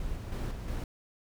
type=noise with level steps; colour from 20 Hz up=brown; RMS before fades=-36 / -38 / -33 / -38 / -33 dBFS; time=0-0.84 s; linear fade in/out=2 ms; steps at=0.16 / 0.32 / 0.51 / 0.68 s; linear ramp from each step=2 ms; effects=none